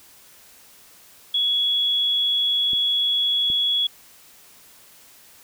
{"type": "tone", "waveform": "sine", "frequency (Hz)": 3363, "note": "G#7", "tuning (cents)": 21, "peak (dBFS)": -18, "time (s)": [1.34, 3.87], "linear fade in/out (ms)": 5}
{"type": "clicks", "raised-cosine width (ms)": 3, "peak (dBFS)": -25, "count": 2, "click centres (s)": [2.733, 3.501]}
{"effects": ["white hiss -50 dBFS RMS until 5.43 s"]}